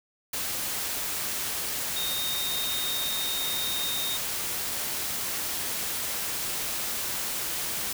sine tone in noise, 3700 Hz, A#7, 14 cents flat, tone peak -30 dBFS, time 1.96-4.17 s, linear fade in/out 5 ms, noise white, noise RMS -31 dBFS, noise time 0.33-7.93 s, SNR -2 dB, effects none

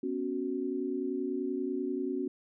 sine chord, B suspended second, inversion none, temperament equal, 246.9 / 277.2 / 370 Hz, B3 / C#4 / F#4, 0 / 0 / 0 cents, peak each -37 / -34 / -34 dBFS, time 0.03-2.28 s, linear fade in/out 5 ms, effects none

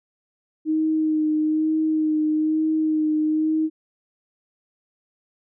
sine tone with vibrato, 311.2 Hz, D#4, in tune, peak -18 dBFS, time 0.65-3.7 s, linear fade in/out 50 ms, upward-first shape sine, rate 1.1 Hz, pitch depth 20 cents each way, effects none

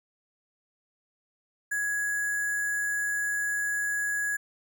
sine tone with sample-and-hold, 1668 Hz, G#6, 7 cents sharp, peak -26 dBFS, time 1.71-4.37 s, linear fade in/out 10 ms, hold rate 8820 Hz, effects none

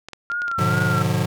clicks, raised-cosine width 0.2 ms, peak -18 dBFS, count 8, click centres 0.086 / 0.133 / 0.317 / 0.419 / 0.481 / 0.515 / 0.589 / 0.734 s
sine tone with vibrato, 1388 Hz, F6, 11 cents flat, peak -22 dBFS, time 0.3-1.02 s, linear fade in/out 0 ms, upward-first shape sine, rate 2.4 Hz, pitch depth 57 cents each way
square chord, G# diminished seventh, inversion none, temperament just, 103.83 / 124.59 / 149.51 / 179.41 Hz, G#2 / B2 / D3 / F3, 0 / +16 / +31 / +47 cents, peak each -25 dBFS, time 0.58-1.26 s, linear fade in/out 10 ms
effects none

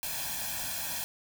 white noise with comb filter, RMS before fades -35 dBFS, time 0.03-1.04 s, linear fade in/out 0 ms, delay 1.2 ms, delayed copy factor +0.8, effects none

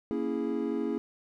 triangle chord, A# half-diminished seventh, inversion none, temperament equal, 233.1 / 277.2 / 329.6 / 415.3 Hz, A#3 / C#4 / E4 / G#4, 0 / 0 / 0 / 0 cents, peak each -32 dBFS, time 0.11-0.98 s, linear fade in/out 0 ms, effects none

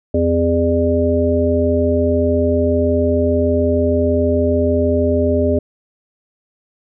harmonic tone with a mistuned harmonic, 85.2 Hz, F2, 42 cents flat, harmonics 1 / 3 / 5 / 7, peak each -18 / -18 / -18 / -18 dBFS, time 0.14-5.59 s, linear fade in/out 5 ms, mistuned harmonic 5, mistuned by -66 cents, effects none

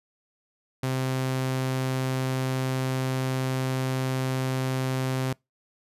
sawtooth tone, 130.7 Hz, C3, 1 cent flat, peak -21 dBFS, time 0.83-5.33 s, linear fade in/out 5 ms, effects noise-tail reverb RT60 0.2 s tail -25 dB re dry + resampled to 32000 Hz

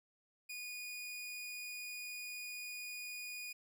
sawtooth tone, 2459 Hz, D#7, 21 cents flat, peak -40 dBFS, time 0.49-3.53 s, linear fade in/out 10 ms, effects none

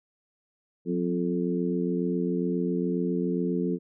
harmonic tone with a mistuned harmonic, 87.31 Hz, F2, in tune, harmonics 2 / 3 / 4 / 5, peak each -28 / -30 / -31 / -32 dBFS, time 0.85-3.79 s, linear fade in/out 50 ms, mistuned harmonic 2, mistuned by +50 cents, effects none

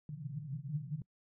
pink band-pass noise, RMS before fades -41 dBFS, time 0.09-1.02 s, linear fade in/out 2 ms, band 130 to 160 Hz, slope 96 dB/octave, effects noise-tail reverb RT60 0.1 s tail -25 dB re dry

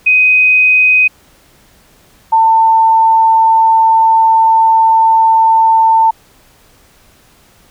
sine tone pair in turn, 2508 / 895.5 Hz, D#7 / A5, +13 / +30 cents, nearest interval octave + tritone, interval 1783 cents, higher first, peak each -5 dBFS, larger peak neither, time 0.06-1.08 / 2.32-6.11 s, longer second, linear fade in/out 10 ms, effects pink hiss -47 dBFS RMS until 7.7 s

